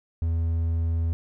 triangle tone, 82.6 Hz, E2, 4 cents sharp, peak -20 dBFS, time 0.22-1.13 s, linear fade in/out 0 ms, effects none

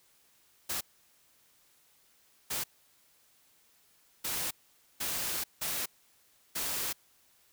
white noise bursts at uneven times, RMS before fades -34 dBFS, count 6, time 0.69-0.81 / 2.5-2.64 / 4.24-4.51 / 5-5.44 / 5.61-5.86 / 6.55-6.93 s, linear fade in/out 10 ms, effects white hiss -66 dBFS RMS until 7.52 s

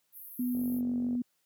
white band-pass noise, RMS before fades -47 dBFS, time 0.12-0.82 s, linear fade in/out 50 ms, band 11000 to 16000 Hz, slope 96 dB/octave
sine tone with pitch glide, 246.9 to 244.9 Hz, B3 to B3, 0 to -14 cents, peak -28 dBFS, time 0.39-1.22 s, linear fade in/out 5 ms, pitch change -14 cents, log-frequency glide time 0.73-0.91 s
click train, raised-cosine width 2 ms, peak -32 dBFS, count 29, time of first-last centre 0.55-1.152 s, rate 46.5 Hz
effects white hiss -75 dBFS RMS until 1.45 s + high-pass 80 Hz 12 dB/octave

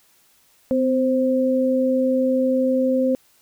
sine tone pair together, 256.2 / 524 Hz, C4 / C5, -36 / +2 cents, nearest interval octave, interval 1238 cents, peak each -19 dBFS, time 0.71-3.15 s, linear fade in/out 0 ms, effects white hiss -58 dBFS RMS until 3.41 s

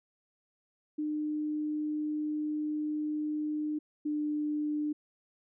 sine tone pair in turn, 302.6 / 299.3 Hz, D#4 / D4, -48 / +33 cents, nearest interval unison, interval 19 cents, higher first, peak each -30 / -29 dBFS, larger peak second, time 0.98-3.79 / 4.05-4.93 s, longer first, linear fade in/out 10 ms, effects none

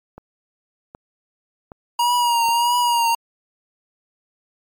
click train, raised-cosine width 1 ms, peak -23 dBFS, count 4, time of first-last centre 0.18-2.488 s, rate 1.3 Hz
square tone with vibrato, 949 Hz, A#5, 31 cents sharp, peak -16 dBFS, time 1.99-3.15 s, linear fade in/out 5 ms, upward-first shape triangle, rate 1.6 Hz, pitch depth 52 cents each way
effects MP3 96 kbps

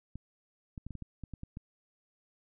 clicks, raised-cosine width 5 ms, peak -29 dBFS, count 10, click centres 0.156 / 0.778 / 0.866 / 0.907 / 0.953 / 1.023 / 1.237 / 1.337 / 1.434 / 1.571 s, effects none

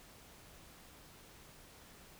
silence, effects pink hiss -58 dBFS RMS until 2.19 s

